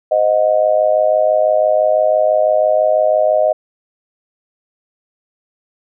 sine tone with amplitude modulation, 622.3 Hz, D#5, in tune, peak -6 dBFS, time 0.11-3.53 s, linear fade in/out 10 ms, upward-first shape sine, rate 106 Hz, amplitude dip 90%, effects none

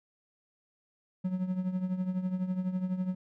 triangle tone with tremolo, 184.4 Hz, F#3, 6 cents flat, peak -24 dBFS, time 1.24-3.15 s, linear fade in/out 10 ms, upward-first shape triangle, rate 12 Hz, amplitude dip 75%, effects none

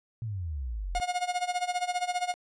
sine exponential sweep, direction down, 118.7 to 38.79 Hz, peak -31 dBFS, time 0.22-1 s, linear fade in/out 0 ms
45% pulse tone with tremolo, 718 Hz, F5, 48 cents sharp, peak -25 dBFS, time 0.95-2.34 s, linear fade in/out 0 ms, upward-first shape sine, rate 15 Hz, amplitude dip 85%
effects resampled to 22050 Hz

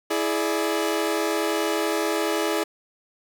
sawtooth tone cluster, 329.2 / 420.9 / 589 Hz, E4 / G#4 / D5, -2 / +23 / +5 cents, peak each -22 / -22 / -25 dBFS, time 0.1-2.64 s, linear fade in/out 10 ms, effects none

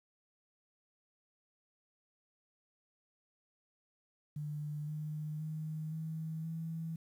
sine tone with pitch steps, 149.2 / 152.51 / 155.9 / 159.36 / 162.89 Hz, D3 / D#3 / D#3 / D#3 / E3, +28 / -34 / +4 / +42 / -20 cents, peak -37 dBFS, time 4.36-6.96 s, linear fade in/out 5 ms, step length 520 ms, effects 11-bit

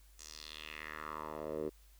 10% pulse tone with band-pass filter sweep, 76.9 Hz, D#2, 20 cents flat, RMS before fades -44 dBFS, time 0.18-1.7 s, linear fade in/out 20 ms, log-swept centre 7100 to 390 Hz, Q 2.9, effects added 50 Hz sine -59 dBFS peak until 1.99 s + white hiss -68 dBFS RMS until 1.99 s

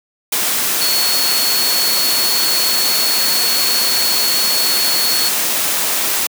sine tone in noise, 4378 Hz, C#8, 22 cents flat, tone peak -16 dBFS, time 0.81-5.29 s, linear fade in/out 5 ms, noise white, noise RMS -17 dBFS, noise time 0.32-6.27 s, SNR -2 dB, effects high-pass 200 Hz 12 dB/octave

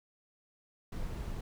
brown noise, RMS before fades -38 dBFS, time 0.92-1.41 s, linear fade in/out 5 ms, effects none

